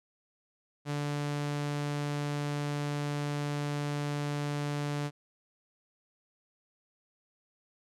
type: tone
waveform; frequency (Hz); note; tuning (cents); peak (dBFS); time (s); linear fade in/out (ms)
sawtooth; 145.7; D3; -13; -27; 0.85-5.11; 50
effects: low-pass 9000 Hz 12 dB/octave